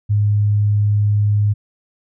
sine tone, 103.8 Hz, G#2, in tune, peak -12 dBFS, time 0.09-1.54 s, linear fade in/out 20 ms, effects none

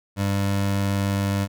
25% pulse tone, 99.2 Hz, G2, 21 cents sharp, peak -17 dBFS, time 0.16-1.48 s, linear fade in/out 50 ms, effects none

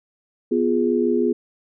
sine chord, F diminished, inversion second, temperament equal, 246.9 / 349.2 / 415.3 Hz, Cb4 / F4 / Ab4, 0 / 0 / 0 cents, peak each -21 dBFS, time 0.51-1.33 s, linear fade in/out 10 ms, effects none

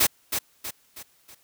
white noise with echo, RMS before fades -19 dBFS, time 0-0.07 s, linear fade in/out 10 ms, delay 320 ms, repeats 4, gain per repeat -7 dB, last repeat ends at 1.35 s, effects white hiss -62 dBFS RMS until 1.43 s

